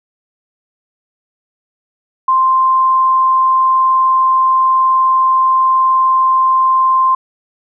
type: tone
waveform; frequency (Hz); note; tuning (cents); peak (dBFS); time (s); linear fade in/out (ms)
sine; 1046.5; C6; 0; -8; 2.28-7.15; 5
effects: none